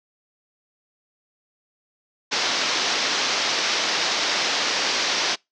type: low-pass noise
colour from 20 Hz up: white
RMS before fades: -23 dBFS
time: 2.31-5.36 s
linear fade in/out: 20 ms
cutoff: 5900 Hz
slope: 48 dB/octave
effects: noise-tail reverb RT60 0.2 s tail -26 dB re dry + high-pass 300 Hz 12 dB/octave